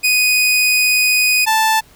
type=tone pair in turn; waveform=sawtooth; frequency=2489 / 880 Hz; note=D#7 / A5; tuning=0 / 0 cents; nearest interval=octave + tritone; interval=1800 cents; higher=first; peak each=-8 dBFS; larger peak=neither; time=0.03-1.46 / 1.46-1.81 s; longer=first; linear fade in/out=20 ms; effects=pink hiss -48 dBFS RMS until 1.95 s